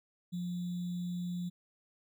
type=tone with sample-and-hold; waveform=sine; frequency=176.9 Hz; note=F3; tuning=23 cents sharp; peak=-34 dBFS; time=0.32-1.5 s; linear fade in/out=20 ms; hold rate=3675 Hz; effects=none